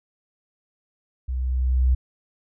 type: tone with level ramp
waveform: sine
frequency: 63.6 Hz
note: C2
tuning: 48 cents flat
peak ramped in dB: -24 to -14 dBFS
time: 1.28-1.95 s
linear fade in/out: 10 ms
effects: none